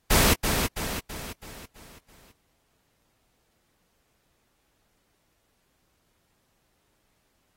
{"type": "noise with echo", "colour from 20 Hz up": "pink", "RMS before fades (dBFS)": -20, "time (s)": [0.1, 0.34], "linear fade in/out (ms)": 10, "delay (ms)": 330, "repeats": 6, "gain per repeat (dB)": -6, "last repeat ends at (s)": 2.32, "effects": ["pink hiss -71 dBFS RMS until 7.56 s", "AAC 48 kbps"]}